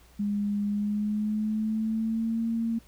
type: tone with pitch glide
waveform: sine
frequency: 204.7 to 228.4 Hz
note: G#3 to A#3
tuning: -25 to -35 cents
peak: -25 dBFS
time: 0.19-2.79 s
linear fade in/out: 10 ms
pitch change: +190 cents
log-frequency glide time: 0.67-2.45 s
effects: added 60 Hz sine -55 dBFS peak until 2.87 s + pink hiss -59 dBFS RMS until 2.87 s